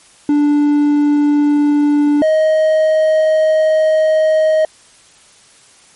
triangle tone pair in turn, 292.7 / 627.2 Hz, D4 / D#5, -6 / +14 cents, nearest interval octave + minor second, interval 1320 cents, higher second, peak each -7 dBFS, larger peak neither, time 0.29-2.22 / 2.22-4.65 s, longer second, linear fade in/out 2 ms, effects white hiss -46 dBFS RMS until 5.95 s + MP3 48 kbps

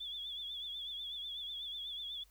sine tone with vibrato, 3426 Hz, A7, 47 cents flat, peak -40 dBFS, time 0-2.24 s, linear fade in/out 10 ms, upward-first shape triangle, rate 8.1 Hz, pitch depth 84 cents each way, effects added 50 Hz sine -64 dBFS peak until 2.3 s + white hiss -70 dBFS RMS until 2.3 s

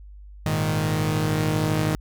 sawtooth chord, Ab suspended second, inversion none, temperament equal, 103.83 / 116.54 / 155.56 Hz, Ab2 / Bb2 / Eb3, 0 / 0 / 0 cents, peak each -23 / -25 / -19 dBFS, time 0.46-1.95 s, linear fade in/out 0 ms, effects added 50 Hz sine -40 dBFS peak until 2 s

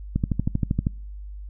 click train, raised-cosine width 5 ms, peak -9 dBFS, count 10, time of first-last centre 0.16-0.869 s, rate 12.7 Hz, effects noise-tail reverb RT60 0.5 s tail -26 dB re dry + added 50 Hz sine -34 dBFS peak until 1.49 s

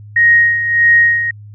sine tone with tremolo, 1874 Hz, A#6, 9 cents sharp, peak -5 dBFS, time 0.16-1.31 s, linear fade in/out 5 ms, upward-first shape sine, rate 1.6 Hz, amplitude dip 65%, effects added 104 Hz sine -32 dBFS peak until 1.54 s

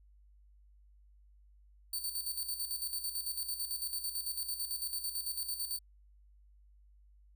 5% pulse tone with tremolo, 4532 Hz, C#8, 37 cents sharp, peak -27 dBFS, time 1.93-5.79 s, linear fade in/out 5 ms, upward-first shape square, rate 9 Hz, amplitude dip 60%, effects added 50 Hz sine -59 dBFS peak until 7.35 s

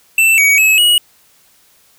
square tone with pitch steps, 2667 / 2257 / 2579 / 2905 Hz, E7 / C#7 / E7 / F#7, +20 / +31 / -39 / -32 cents, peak -8 dBFS, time 0.18-0.98 s, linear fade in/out 2 ms, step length 200 ms, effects white hiss -51 dBFS RMS until 1.98 s

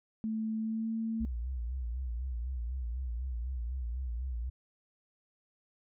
sine tone with pitch glide, 220 to 224.5 Hz, A3 to A3, 0 to +35 cents, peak -31 dBFS, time 0.24-1.25 s, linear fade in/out 0 ms, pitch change +35 cents, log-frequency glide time 0.58-0.91 s
sine tone with vibrato, 61.5 Hz, B1, 7 cents flat, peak -33 dBFS, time 1.2-4.5 s, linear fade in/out 10 ms, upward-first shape sine, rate 4 Hz, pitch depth 120 cents each way
effects none

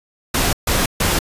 pink noise bursts, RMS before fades -17 dBFS, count 3, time 0.34-1.19 s, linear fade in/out 5 ms, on 190 ms, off 140 ms, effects resampled to 32000 Hz

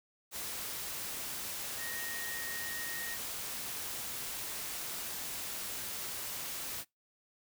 sine tone in noise, 1864.7 Hz, A#6, in tune, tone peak -41 dBFS, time 1.77-3.18 s, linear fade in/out 50 ms, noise white, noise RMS -40 dBFS, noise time 0.31-6.85 s, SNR -4 dB, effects noise-tail reverb RT60 0.2 s tail -26 dB re dry

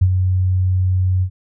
sine tone with ADSR envelope, 92.5 Hz, F#2, in tune, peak -7 dBFS, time 0.01-1.3 s, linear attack 11 ms, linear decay 58 ms, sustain -6 dB, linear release 75 ms, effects none

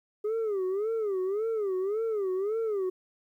sine tone with vibrato, 410 Hz, G#4, 22 cents flat, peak -24 dBFS, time 0.24-2.9 s, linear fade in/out 10 ms, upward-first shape sine, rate 1.8 Hz, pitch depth 180 cents each way, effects tanh soft clip ceiling -26 dBFS + 11-bit

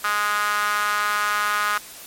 sawtooth tone with high-pass filter, 207.7 Hz, G#3, in tune, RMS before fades -22 dBFS, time 0.04-1.78 s, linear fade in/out 5 ms, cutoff 1300 Hz, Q 4.8, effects white hiss -40 dBFS RMS until 2.06 s + MP3 64 kbps

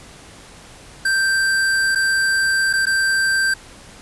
square tone with dropouts, 1568 Hz, G6, in tune, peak -16 dBFS, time 1.05-3.54 s, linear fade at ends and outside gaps 5 ms, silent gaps 1.95-1.956 / 2.73-2.735 / 2.856-2.867 s, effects pink hiss -42 dBFS RMS until 4.01 s + resampled to 24000 Hz

